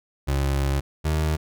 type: tone pair in turn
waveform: 30% pulse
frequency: 69 / 77.54 Hz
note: C#2 / D#2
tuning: -7 / -5 cents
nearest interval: major second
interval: 202 cents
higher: second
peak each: -18 dBFS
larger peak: neither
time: 0.27-0.81 / 1.04-1.37 s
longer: first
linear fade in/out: 20 ms
effects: none